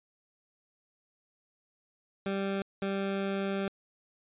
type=tone bursts at uneven times; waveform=20% pulse; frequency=196 Hz; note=G3; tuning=in tune; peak=-25 dBFS; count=2; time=2.26-2.62 / 2.82-3.68 s; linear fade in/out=2 ms; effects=resampled to 8000 Hz